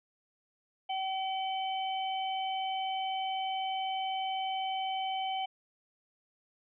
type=harmonic tone; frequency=764 Hz; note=G5; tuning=45 cents flat; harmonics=1 / 3 / 4; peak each=-32 / -44 / -39 dBFS; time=0.89-5.46 s; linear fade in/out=10 ms; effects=none